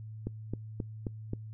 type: click train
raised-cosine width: 3 ms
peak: -21 dBFS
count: 5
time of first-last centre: 0.27-1.334 s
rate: 3.76 Hz
effects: noise-tail reverb RT60 0.2 s tail -26 dB re dry + added 109 Hz sine -41 dBFS peak until 1.53 s